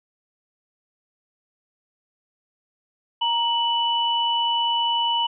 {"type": "tone pair together", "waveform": "sine", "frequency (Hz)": [935, 2968], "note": ["A#5", "F#7"], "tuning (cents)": [5, 5], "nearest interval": "octave + minor sixth", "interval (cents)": 2000, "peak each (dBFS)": -22, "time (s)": [3.21, 5.27], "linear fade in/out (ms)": 10, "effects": []}